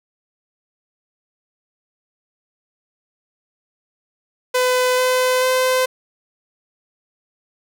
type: tone with pitch steps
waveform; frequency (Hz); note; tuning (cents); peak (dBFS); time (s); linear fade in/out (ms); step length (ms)
sawtooth; 504 / 508.7 / 513.4; B4 / C5 / C5; +35 / -49 / -33; -11; 4.54-5.86; 10; 440
effects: none